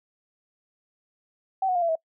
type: tone with pitch steps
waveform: sine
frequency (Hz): 766 / 733.9 / 703.2 / 673.8 / 645.6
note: G5 / F#5 / F5 / E5 / E5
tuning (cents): -40 / -14 / +12 / +38 / -36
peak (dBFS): -21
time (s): 1.62-1.955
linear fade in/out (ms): 5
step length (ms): 67
effects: noise-tail reverb RT60 0.1 s tail -24 dB re dry